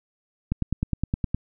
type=click train; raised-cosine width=5 ms; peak=-11 dBFS; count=9; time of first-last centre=0.52-1.346 s; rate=9.69 Hz; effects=none